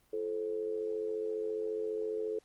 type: tone with amplitude modulation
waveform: sine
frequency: 434.6 Hz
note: A4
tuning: 21 cents flat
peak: -29 dBFS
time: 0.13-2.39 s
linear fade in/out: 5 ms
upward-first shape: sine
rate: 94.6 Hz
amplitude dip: 75%
effects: pink hiss -68 dBFS RMS until 2.44 s + Opus 24 kbps